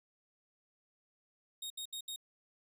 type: tone bursts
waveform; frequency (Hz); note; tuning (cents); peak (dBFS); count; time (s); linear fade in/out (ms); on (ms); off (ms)
sawtooth; 3729; A#7; 0; -37; 4; 1.62-2.161; 5; 82; 71
effects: none